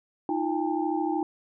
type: tone cluster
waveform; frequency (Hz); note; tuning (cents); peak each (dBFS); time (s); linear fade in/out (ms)
sine; 311 / 344.2 / 804 / 887; D#4 / F4 / G5 / A5; -1 / -25 / +44 / +14; -28 / -30 / -30 / -36; 0.29-1.23; 2
effects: none